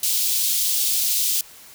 white high-pass noise, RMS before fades -21 dBFS, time 0.03-1.41 s, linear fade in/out 2 ms, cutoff 3200 Hz, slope 24 dB/octave, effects white hiss -45 dBFS RMS until 1.74 s

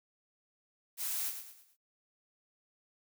blue noise with echo, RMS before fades -36 dBFS, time 0.97-1.33 s, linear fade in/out 50 ms, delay 110 ms, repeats 4, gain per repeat -8 dB, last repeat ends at 1.77 s, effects noise-tail reverb RT60 0.1 s tail -19 dB re dry

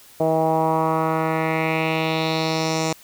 10% pulse tone with low-pass filter sweep, 160 Hz, D#3, 49 cents sharp, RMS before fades -21 dBFS, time 0.2-2.93 s, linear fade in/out 5 ms, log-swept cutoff 630 to 6900 Hz, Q 2.8, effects white hiss -48 dBFS RMS until 3.03 s

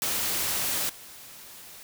white noise with level steps, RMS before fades -28 / -46 dBFS, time 0.02-1.83 s, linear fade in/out 0 ms, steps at 0.89 s, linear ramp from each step 5 ms, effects none

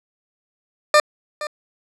20% pulse tone with echo, 600 Hz, D5, 37 cents sharp, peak -5 dBFS, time 0.94-1 s, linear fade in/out 2 ms, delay 470 ms, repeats 1, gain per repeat -15 dB, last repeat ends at 1.47 s, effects low-pass 8000 Hz 12 dB/octave

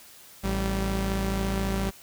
sawtooth tone pair together, 54.47 / 193.9 Hz, A1 / G3, -17 / -19 cents, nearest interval octave + minor seventh, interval 2198 cents, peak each -24 dBFS, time 0.43-1.91 s, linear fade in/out 20 ms, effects white hiss -50 dBFS RMS until 2.02 s

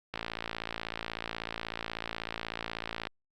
click train, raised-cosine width 0.3 ms, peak -18 dBFS, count 166, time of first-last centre 0.14-3.071 s, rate 56.3 Hz, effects Opus 48 kbps

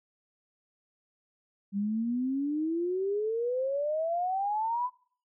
sine exponential sweep, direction up, 195.6 to 1015 Hz, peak -27 dBFS, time 1.72-4.9 s, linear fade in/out 50 ms, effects noise-tail reverb RT60 0.5 s tail -23 dB re dry

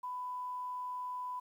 sine tone with quantisation, 997 Hz, B5, 16 cents sharp, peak -37 dBFS, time 0.03-1.4 s, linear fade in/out 10 ms, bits 11, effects none

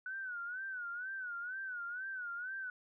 sine tone with vibrato, 1480 Hz, F#6, in tune, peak -39 dBFS, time 0.06-2.7 s, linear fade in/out 2 ms, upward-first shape sine, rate 2.1 Hz, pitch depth 110 cents each way, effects none

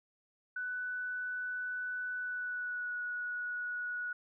sine tone with pitch glide, 1491 to 1463.7 Hz, F#6 to F#6, +13 to -19 cents, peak -35 dBFS, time 0.56-4.13 s, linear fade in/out 5 ms, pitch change -32 cents, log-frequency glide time 2.16-2.98 s, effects none

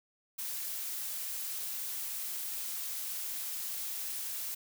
blue noise, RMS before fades -38 dBFS, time 0.38-4.55 s, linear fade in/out 10 ms, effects none

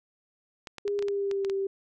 clicks, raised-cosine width 0.2 ms, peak -22 dBFS, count 9, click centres 0.672 / 0.783 / 0.879 / 0.991 / 1.025 / 1.084 / 1.313 / 1.448 / 1.498 s
sine tone with pitch glide, 406.1 to 390.7 Hz, G#4 to G4, -39 to -6 cents, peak -26 dBFS, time 0.85-1.67 s, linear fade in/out 5 ms, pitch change -67 cents, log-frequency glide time 0.97-1.5 s
effects none

